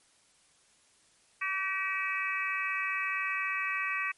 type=harmonic tone with a mistuned harmonic; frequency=383.6 Hz; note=G4; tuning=37 cents flat; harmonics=3 / 4 / 5 / 6 / 7; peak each=-36 / -39 / -34 / -36 / -36 dBFS; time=1.41-4.12 s; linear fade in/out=10 ms; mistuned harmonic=7; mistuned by=-69 cents; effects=white hiss -65 dBFS RMS until 4.17 s + MP3 48 kbps